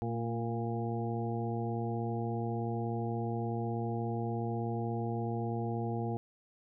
harmonic tone with a mistuned harmonic, 116.54 Hz, A#2, in tune, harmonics 1 / 2 / 3 / 4 / 6 / 7, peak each -35 / -38 / -40 / -41 / -43 / -43 dBFS, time 0.02-6.17 s, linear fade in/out 0 ms, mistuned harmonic 2, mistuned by -34 cents, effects none

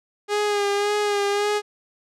sawtooth tone with vibrato, 410 Hz, G#4, 22 cents flat, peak -16 dBFS, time 0.28-1.62 s, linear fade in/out 50 ms, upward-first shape sine, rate 1.8 Hz, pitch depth 31 cents each way, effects low-pass 8000 Hz 12 dB/octave

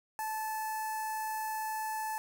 sawtooth tone with notch filter, 871 Hz, A5, 18 cents flat, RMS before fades -36 dBFS, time 0.19-2.18 s, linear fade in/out 0 ms, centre 3500 Hz, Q 0.5, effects none

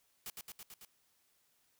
white noise with echo, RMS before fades -44 dBFS, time 0.26-0.3 s, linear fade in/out 2 ms, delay 110 ms, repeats 5, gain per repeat -2 dB, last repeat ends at 0.85 s, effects white hiss -74 dBFS RMS until 1.79 s

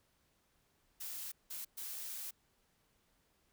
blue noise bursts at uneven times, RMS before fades -44 dBFS, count 3, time 1-1.32 / 1.5-1.65 / 1.77-2.31 s, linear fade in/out 10 ms, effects pink hiss -75 dBFS RMS until 3.52 s

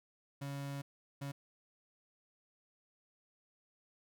35% pulse tone bursts at uneven times, 140 Hz, C#3, 18 cents sharp, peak -38 dBFS, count 2, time 0.41-0.82 / 1.21-1.32 s, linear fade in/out 10 ms, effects none

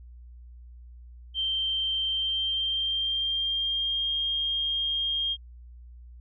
sine tone with pitch glide, 3136 to 3224 Hz, G7 to G7, 0 to +48 cents, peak -25 dBFS, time 1.34-5.37 s, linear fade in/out 50 ms, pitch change +48 cents, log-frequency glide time 2.09-4.11 s, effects added 60 Hz sine -44 dBFS peak until 6.2 s

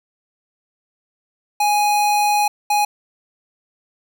square tone bursts at uneven times, 830.6 Hz, G#5, in tune, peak -15 dBFS, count 2, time 1.6-2.48 / 2.7-2.85 s, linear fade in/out 5 ms, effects none

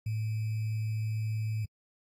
sine tone with sample-and-hold, 109.2 Hz, A2, 13 cents flat, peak -29 dBFS, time 0.06-1.65 s, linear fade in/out 5 ms, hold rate 2450 Hz, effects AAC 48 kbps

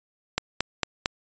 click train, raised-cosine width 0.2 ms, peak -5 dBFS, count 4, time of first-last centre 0.38-1.059 s, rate 4.42 Hz, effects resampled to 16000 Hz

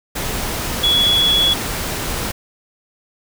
sine tone in noise, 3373 Hz, G#7, 26 cents sharp, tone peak -12 dBFS, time 0.83-1.54 s, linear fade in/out 10 ms, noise pink, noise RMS -23 dBFS, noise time 0.15-2.32 s, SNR +8 dB, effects none

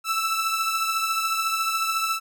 sawtooth beating tone pair, 1318.5 / 1332.5 Hz, E6 / E6, 0 / +18 cents, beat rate 14 Hz, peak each -20 / -26 dBFS, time 0.04-2.2 s, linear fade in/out 50 ms, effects none

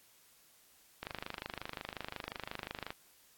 click train, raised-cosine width 0.3 ms, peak -23 dBFS, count 49, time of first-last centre 1.03-2.905 s, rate 25.6 Hz, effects white hiss -64 dBFS RMS until 3.37 s + AAC 64 kbps

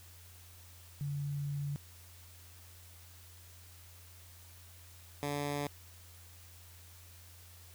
sine / 10% pulse tone pair in turn, 142.9 / 144.39 Hz, D3 / D3, -47 / -29 cents, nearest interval unison, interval 18 cents, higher second, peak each -34 / -26 dBFS, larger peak second, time 1.01-1.76 / 5.23-5.67 s, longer first, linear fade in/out 0 ms, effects added 87 Hz sine -55 dBFS peak until 7.74 s + white hiss -58 dBFS RMS until 7.74 s

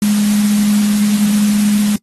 sine tone in noise, 207.7 Hz, G#3, in tune, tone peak -10 dBFS, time 0.02-1.96 s, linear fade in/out 2 ms, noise white, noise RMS -24 dBFS, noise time 0.02-1.96 s, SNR +11 dB, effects noise-tail reverb RT60 0.1 s tail -23 dB re dry + AAC 32 kbps

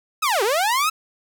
sawtooth linear two-way sweep, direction down then up, 1322 to 374.5 to 1322 Hz, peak -14 dBFS, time 0.22-0.9 s, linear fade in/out 10 ms, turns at 0.43 s, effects none

